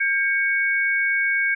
sine tone pair together, 1600 / 2228 Hz, G6 / C#7, +35 / +8 cents, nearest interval tritone, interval 573 cents, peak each -21 dBFS, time 0-1.55 s, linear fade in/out 10 ms, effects none

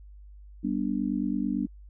sine chord, G major, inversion none, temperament just, 196 / 245 / 294 Hz, G3 / B3 / D4, 0 / -14 / +2 cents, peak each -30 / -30 / -30 dBFS, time 0.63-1.67 s, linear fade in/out 20 ms, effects added 50 Hz sine -45 dBFS peak until 1.89 s

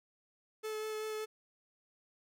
45% pulse tone with vibrato, 432.6 Hz, A4, 29 cents flat, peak -37 dBFS, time 0.63-1.26 s, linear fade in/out 20 ms, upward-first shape sine, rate 5.2 Hz, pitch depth 10 cents each way, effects none

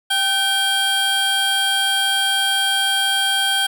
square tone cluster, 786 / 1539 / 3212 Hz, G5 / G6 / G7, +4 / -32 / +41 cents, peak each -26 / -22 / -19 dBFS, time 0.1-3.67 s, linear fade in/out 10 ms, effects none

